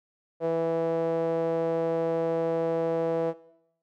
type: tone with band-pass filter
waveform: sawtooth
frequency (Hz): 164.81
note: E3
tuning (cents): 0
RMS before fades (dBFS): -26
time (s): 0.4-3.34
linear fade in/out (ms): 50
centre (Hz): 550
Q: 6.8
effects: noise-tail reverb RT60 0.8 s tail -19 dB re dry